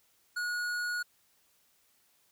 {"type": "tone with hard clipping", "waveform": "triangle", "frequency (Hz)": 1450, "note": "F#6", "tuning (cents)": -35, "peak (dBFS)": -33, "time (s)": [0.36, 1.03], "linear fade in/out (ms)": 10, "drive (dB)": 16, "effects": ["white hiss -69 dBFS RMS until 2.31 s"]}